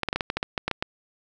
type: clicks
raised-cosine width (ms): 0.3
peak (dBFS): -9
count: 12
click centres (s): 0.033 / 0.087 / 0.129 / 0.16 / 0.208 / 0.301 / 0.37 / 0.429 / 0.578 / 0.68 / 0.713 / 0.825
effects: none